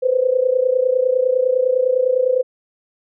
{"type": "tone with amplitude modulation", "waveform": "sine", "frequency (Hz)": 510, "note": "C5", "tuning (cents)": -44, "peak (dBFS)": -10, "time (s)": [0.02, 2.43], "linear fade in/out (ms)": 20, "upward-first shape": "sine", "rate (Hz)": 29.9, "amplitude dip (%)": 80, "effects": []}